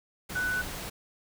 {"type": "tone in noise", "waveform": "sine", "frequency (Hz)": 1490, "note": "F#6", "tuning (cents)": 12, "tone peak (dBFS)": -27, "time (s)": [0.35, 0.62], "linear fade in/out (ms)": 10, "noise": "pink", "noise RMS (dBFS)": -38, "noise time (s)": [0.29, 0.9], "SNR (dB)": 8, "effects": []}